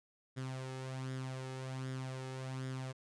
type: tone with flanger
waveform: sawtooth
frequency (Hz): 130.81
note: C3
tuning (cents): 0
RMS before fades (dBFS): -42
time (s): 0.36-2.93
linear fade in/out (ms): 20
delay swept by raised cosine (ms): 0.57 to 2.37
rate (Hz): 1.3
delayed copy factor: +0.55
effects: resampled to 22050 Hz